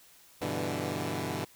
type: chord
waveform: 10% pulse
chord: E minor seventh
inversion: first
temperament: equal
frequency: 98 / 123.47 / 146.83 / 164.81 Hz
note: G2 / B2 / D3 / E3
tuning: 0 / 0 / 0 / 0 cents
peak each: -29 dBFS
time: 0.41-1.45 s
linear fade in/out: 10 ms
effects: white hiss -58 dBFS RMS until 1.55 s